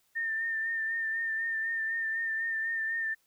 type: tone with vibrato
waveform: sine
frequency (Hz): 1804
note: A6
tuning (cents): +43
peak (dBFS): -29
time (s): 0.15-3.15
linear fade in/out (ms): 20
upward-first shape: sine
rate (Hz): 4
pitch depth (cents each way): 30
effects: white hiss -71 dBFS RMS until 3.26 s